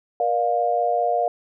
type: tone cluster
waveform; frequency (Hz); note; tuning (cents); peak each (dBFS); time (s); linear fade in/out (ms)
sine; 475.9 / 600 / 705; A#4 / D5 / F5; +36 / +37 / +16; -25 / -25 / -20; 0.2-1.28; 2
effects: none